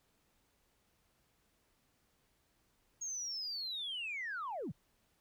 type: linear sweep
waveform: sine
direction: down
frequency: 6620 to 98 Hz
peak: -37 dBFS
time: 3.01-4.72 s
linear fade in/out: 10 ms
effects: tanh soft clip ceiling -34 dBFS + pink hiss -75 dBFS RMS until 5.2 s